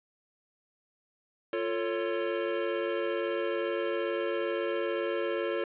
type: chord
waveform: square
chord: F augmented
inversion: none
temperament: equal with one note detuned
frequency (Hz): 349.2 / 446.9 / 554.4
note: F4 / A4 / C#5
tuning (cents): 0 / +27 / 0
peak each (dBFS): -34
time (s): 1.53-5.64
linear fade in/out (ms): 2
effects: resampled to 8000 Hz + 9-bit